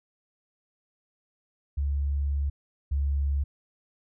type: tone pair in turn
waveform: sine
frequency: 70.7 / 70.25 Hz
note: C#2 / C#2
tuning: +35 / +24 cents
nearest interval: unison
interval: 11 cents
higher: first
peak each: -24 / -23 dBFS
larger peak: second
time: 1.77-2.5 / 2.91-3.44 s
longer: first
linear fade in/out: 10 ms
effects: none